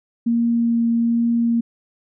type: tone with vibrato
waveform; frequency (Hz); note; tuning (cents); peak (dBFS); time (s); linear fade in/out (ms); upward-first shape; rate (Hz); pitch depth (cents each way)
sine; 233.1; A#3; 0; -15; 0.26-1.61; 10; triangle; 1.2; 9
effects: none